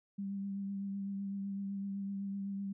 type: tone with vibrato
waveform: sine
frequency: 197.6 Hz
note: G3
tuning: 14 cents sharp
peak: -36 dBFS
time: 0.18-2.73 s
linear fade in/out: 10 ms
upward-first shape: triangle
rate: 7.9 Hz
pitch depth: 23 cents each way
effects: none